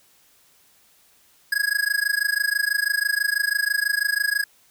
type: tone with amplitude modulation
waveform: square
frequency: 1661.2 Hz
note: G#6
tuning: in tune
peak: -17 dBFS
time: 1.52-4.44 s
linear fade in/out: 5 ms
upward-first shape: sine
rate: 26.1 Hz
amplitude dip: 95%
effects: white hiss -58 dBFS RMS until 4.7 s